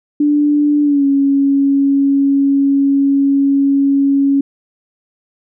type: tone with pitch glide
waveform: sine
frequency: 293.7 to 277.4 Hz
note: D4 to C#4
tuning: 0 to +1 cents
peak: -9 dBFS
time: 0.2-4.41 s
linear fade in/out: 5 ms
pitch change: -99 cents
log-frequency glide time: 0.83-1.05 s
effects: none